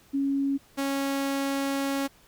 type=tone pair in turn; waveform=sine / sawtooth; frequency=276.5 / 275.5 Hz; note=C#4 / C#4; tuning=-4 / -11 cents; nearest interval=unison; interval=7 cents; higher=first; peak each=-23 / -22 dBFS; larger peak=second; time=0.13-0.58 / 0.77-2.08 s; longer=second; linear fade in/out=20 ms; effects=pink hiss -58 dBFS RMS until 2.27 s